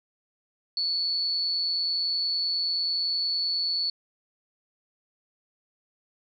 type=tone with amplitude modulation; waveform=sine; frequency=4435 Hz; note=C#8; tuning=in tune; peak=-22 dBFS; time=0.77-3.9 s; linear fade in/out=2 ms; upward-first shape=sine; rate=171 Hz; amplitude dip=50%; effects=none